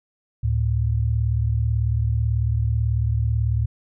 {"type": "tone pair together", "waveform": "sine", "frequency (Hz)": [73.02, 111.2], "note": ["D2", "A2"], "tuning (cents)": [-9, 19], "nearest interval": "perfect fifth", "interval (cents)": 728, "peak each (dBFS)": [-22, -20], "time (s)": [0.43, 3.66], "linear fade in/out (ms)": 10, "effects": []}